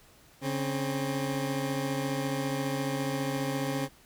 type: tone pair together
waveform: 20% pulse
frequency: 140.62 / 266.6 Hz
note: C#3 / C4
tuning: +25 / +33 cents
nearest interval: major seventh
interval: 1108 cents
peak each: -27 dBFS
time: 0.41-3.89 s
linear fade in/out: 50 ms
effects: pink hiss -58 dBFS RMS until 4.05 s